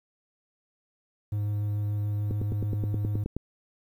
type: tone with vibrato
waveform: triangle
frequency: 103.83 Hz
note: G#2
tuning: in tune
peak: -24 dBFS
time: 1.32-3.24 s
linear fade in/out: 5 ms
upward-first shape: sine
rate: 6.9 Hz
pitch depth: 9 cents each way
type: click train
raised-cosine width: 3 ms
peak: -18 dBFS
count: 11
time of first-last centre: 2.31-3.366 s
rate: 9.47 Hz
effects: 10-bit